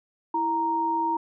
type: tone pair together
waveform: sine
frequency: 329.6 / 932.3 Hz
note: E4 / A#5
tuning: 0 / 0 cents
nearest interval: octave + tritone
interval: 1800 cents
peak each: -30 / -23 dBFS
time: 0.34-1.17 s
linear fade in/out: 5 ms
effects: none